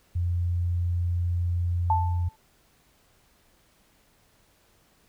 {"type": "tone", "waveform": "sine", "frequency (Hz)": 87.31, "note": "F2", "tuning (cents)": 0, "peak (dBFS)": -23, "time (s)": [0.15, 2.29], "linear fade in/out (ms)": 10}
{"type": "tone with exponential decay", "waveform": "sine", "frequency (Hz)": 880, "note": "A5", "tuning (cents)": 0, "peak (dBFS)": -18, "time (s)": [1.9, 2.36], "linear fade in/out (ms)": 2, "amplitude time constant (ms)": 100}
{"effects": ["pink hiss -63 dBFS RMS until 5.08 s"]}